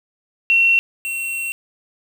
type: tone pair in turn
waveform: sine / square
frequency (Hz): 2723 / 2723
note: F7 / F7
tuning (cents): -44 / -44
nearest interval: unison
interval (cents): 0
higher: neither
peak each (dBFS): -11 / -23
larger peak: first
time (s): 0.5-0.79 / 1.05-1.52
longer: second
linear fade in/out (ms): 0
effects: 7-bit